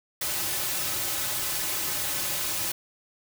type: noise with comb filter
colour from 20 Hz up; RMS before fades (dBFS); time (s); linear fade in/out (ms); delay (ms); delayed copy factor
white; -29; 0.21-2.72; 5; 4.3; -0.85
effects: none